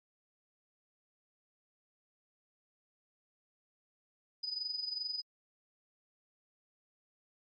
sine tone with amplitude modulation, 4978 Hz, D#8, in tune, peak -33 dBFS, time 4.43-5.22 s, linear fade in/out 10 ms, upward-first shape sine, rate 22.6 Hz, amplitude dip 70%, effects AAC 32 kbps

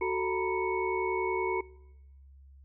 sine tone cluster, 373.1 / 443.5 / 926 / 986 / 2212 Hz, F#4 / A4 / A#5 / B5 / C#7, +14 / +14 / -12 / -3 / -4 cents, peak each -30 / -35 / -36 / -36 / -36 dBFS, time 0.01-1.61 s, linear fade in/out 5 ms, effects noise-tail reverb RT60 1.0 s tail -24 dB re dry + added 68 Hz sine -51 dBFS peak until 2.64 s

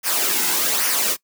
white noise with flanger, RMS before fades -20 dBFS, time 0.03-1.17 s, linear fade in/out 50 ms, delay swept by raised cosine 0.25 to 1.75 ms, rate 1.2 Hz, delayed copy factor -0.55, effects noise-tail reverb RT60 0.1 s tail -21 dB re dry + high-pass 200 Hz 12 dB/octave

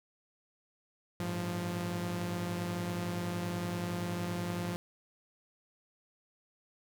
sawtooth tone cluster, 101 / 111.6 / 174.9 Hz, G#2 / A2 / F3, -48 / +25 / +3 cents, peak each -36 / -40 / -31 dBFS, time 1.2-4.76 s, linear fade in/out 0 ms, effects none

